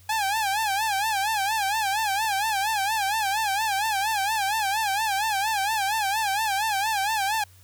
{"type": "tone with vibrato", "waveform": "sawtooth", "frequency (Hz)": 830.6, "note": "G#5", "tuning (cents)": 0, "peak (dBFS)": -19, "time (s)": [0.09, 7.44], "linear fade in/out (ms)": 5, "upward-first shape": "sine", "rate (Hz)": 4.3, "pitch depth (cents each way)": 130, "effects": ["added 92 Hz sine -51 dBFS peak until 7.63 s", "white hiss -57 dBFS RMS until 7.63 s"]}